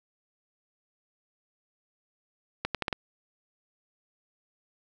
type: accelerating click train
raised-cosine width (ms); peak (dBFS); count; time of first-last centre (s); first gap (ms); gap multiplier
0.3; -12; 5; 2.65-2.928; 97; 0.78
effects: none